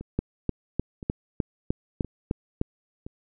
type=two click trains; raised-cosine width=3 ms; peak=-11 / -24 dBFS; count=9 / 4; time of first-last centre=0.19-2.614 / 0.01-3.065 s; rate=3.3 / 0.982 Hz; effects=none